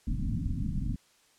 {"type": "low-pass noise", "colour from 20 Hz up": "pink", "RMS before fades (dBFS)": -31, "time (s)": [0.07, 0.96], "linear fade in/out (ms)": 2, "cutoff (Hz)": 280, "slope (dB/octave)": 96, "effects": ["white hiss -64 dBFS RMS until 1.38 s", "low-pass 9000 Hz 12 dB/octave"]}